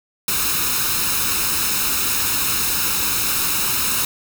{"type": "noise with comb filter", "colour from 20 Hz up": "white", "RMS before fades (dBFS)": -20, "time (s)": [0.28, 4.05], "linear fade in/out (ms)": 2, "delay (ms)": 0.76, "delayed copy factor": 0.65, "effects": []}